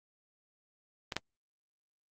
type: clicks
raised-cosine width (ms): 0.2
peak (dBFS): -18 / -13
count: 2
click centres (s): 1.122 / 1.166
effects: Opus 32 kbps